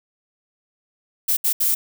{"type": "noise bursts at uneven times", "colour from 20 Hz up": "violet", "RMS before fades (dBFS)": -19, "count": 3, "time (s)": [[1.28, 1.37], [1.44, 1.53], [1.6, 1.75]], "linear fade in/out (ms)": 10, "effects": []}